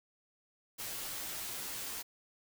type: noise with comb filter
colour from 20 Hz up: white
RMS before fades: -41 dBFS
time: 0.78-2.03 s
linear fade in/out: 20 ms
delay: 12 ms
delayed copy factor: -0.55
effects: none